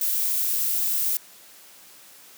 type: noise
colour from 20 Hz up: violet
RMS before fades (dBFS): -24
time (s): 0.01-1.17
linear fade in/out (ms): 2
effects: white hiss -49 dBFS RMS until 2.37 s + high-pass 150 Hz 12 dB/octave